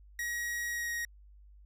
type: tone with pitch glide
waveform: 45% pulse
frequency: 1900 to 1885.8 Hz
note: A#6 to A#6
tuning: +33 to +20 cents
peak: -33 dBFS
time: 0.19-1.05 s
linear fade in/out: 2 ms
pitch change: -13 cents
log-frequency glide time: 0.71-0.91 s
effects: added 50 Hz sine -53 dBFS peak until 1.65 s